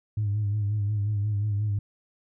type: tone with vibrato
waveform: sine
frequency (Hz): 103.83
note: G#2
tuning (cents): 0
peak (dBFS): -22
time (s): 0.17-1.79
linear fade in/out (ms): 5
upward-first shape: sine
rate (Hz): 5.6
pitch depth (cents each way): 54
effects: tanh soft clip ceiling -20 dBFS